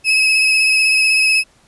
35% pulse tone with vibrato, 2570 Hz, E7, 45 cents flat, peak -9 dBFS, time 0.04-1.44 s, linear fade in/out 50 ms, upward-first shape sine, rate 16 Hz, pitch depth 25 cents each way, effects pink hiss -53 dBFS RMS until 1.67 s + resampled to 24000 Hz

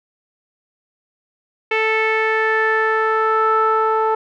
sawtooth tone with low-pass filter sweep, 440 Hz, A4, in tune, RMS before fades -17 dBFS, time 1.71-4.15 s, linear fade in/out 5 ms, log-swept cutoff 2400 to 1100 Hz, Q 5.2, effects none

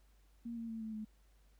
sine tone with pitch steps, 234.1 / 229.3 / 224.6 / 219.9 / 215.4 Hz, A#3 / A#3 / A3 / A3 / A3, +8 / -28 / +36 / -1 / -37 cents, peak -40 dBFS, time 0.45-1.05 s, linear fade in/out 10 ms, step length 120 ms, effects added 50 Hz sine -64 dBFS peak until 1.59 s + pink hiss -75 dBFS RMS until 1.59 s

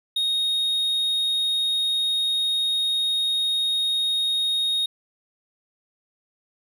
triangle tone, 3729 Hz, A#7, in tune, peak -19 dBFS, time 0.16-4.86 s, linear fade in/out 5 ms, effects none

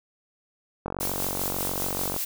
click train, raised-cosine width 1 ms, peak -16 dBFS, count 62, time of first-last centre 0.86-2.163 s, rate 46.8 Hz
blue noise with tremolo, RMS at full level -29 dBFS, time 1-2.25 s, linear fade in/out 10 ms, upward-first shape sine, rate 5.1 Hz, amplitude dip 35%
effects none

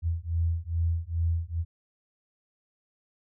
sine beating tone pair, 82.41 / 84.81 Hz, E2 / E2, 0 / +50 cents, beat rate 2.4 Hz, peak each -28 / -28 dBFS, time 0.02-1.65 s, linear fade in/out 50 ms, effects none

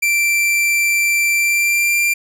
45% pulse tone with pitch glide, 2349 to 2374 Hz, D7 to D7, 0 to +18 cents, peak -13 dBFS, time 0.02-2.14 s, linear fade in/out 10 ms, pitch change +18 cents, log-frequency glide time 1.33-1.98 s, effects none

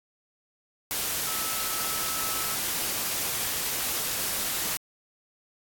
sine tone in noise, 1302 Hz, E6, 22 cents flat, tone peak -37 dBFS, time 1.27-2.55 s, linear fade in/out 0 ms, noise white, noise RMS -29 dBFS, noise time 0.91-4.77 s, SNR -11 dB, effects AAC 64 kbps

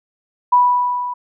sine tone with level ramp, 984 Hz, B5, 7 cents flat, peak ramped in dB -7 to -22 dBFS, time 0.52-1.14 s, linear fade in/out 10 ms, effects none

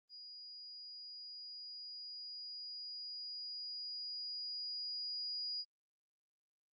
sine tone with level ramp, 4888 Hz, D#8, 32 cents flat, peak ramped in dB -50 to -38 dBFS, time 0.09-5.65 s, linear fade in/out 50 ms, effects Opus 32 kbps

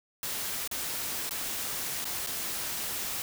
white noise with dropouts, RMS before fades -34 dBFS, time 0.23-3.22 s, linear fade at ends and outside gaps 1 ms, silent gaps 0.676-0.713 / 1.293-1.309 / 2.044-2.053 / 2.264-2.271 s, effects none

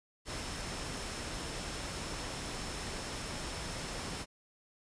sine tone in noise, 5310 Hz, E8, 12 cents sharp, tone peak -51 dBFS, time 0.25-4.26 s, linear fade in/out 50 ms, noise pink, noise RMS -40 dBFS, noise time 0.25-4.26 s, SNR -14 dB, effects resampled to 22050 Hz

